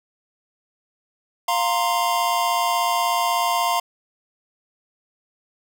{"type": "chord", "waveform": "square", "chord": "F suspended fourth", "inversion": "none", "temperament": "just", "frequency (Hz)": [698.5, 931.3, 1047.7], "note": ["F5", "Bb5", "C6"], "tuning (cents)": [0, -2, 2], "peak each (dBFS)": -24, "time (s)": [1.48, 3.8], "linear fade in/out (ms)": 5, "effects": []}